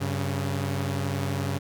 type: tone pair together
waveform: sawtooth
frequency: 96.12 / 138.3 Hz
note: G2 / C#3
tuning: -34 / -4 cents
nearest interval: tritone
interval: 630 cents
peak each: -25 dBFS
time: 0-1.59 s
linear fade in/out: 20 ms
effects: none